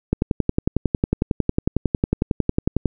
click train, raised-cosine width 3 ms, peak -4 dBFS, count 31, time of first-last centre 0.13-2.857 s, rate 11 Hz, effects none

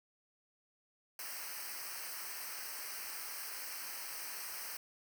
white noise with comb filter, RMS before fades -44 dBFS, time 1.19-4.77 s, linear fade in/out 2 ms, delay 0.28 ms, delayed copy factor -1, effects none

